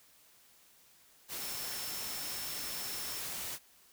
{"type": "tone in noise", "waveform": "sine", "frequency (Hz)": 5360, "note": "E8", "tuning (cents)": 28, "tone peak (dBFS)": -45, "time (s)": [1.38, 3.23], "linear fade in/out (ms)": 50, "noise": "white", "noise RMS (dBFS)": -40, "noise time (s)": [1.28, 3.59], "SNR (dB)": -8, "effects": ["white hiss -63 dBFS RMS until 3.92 s"]}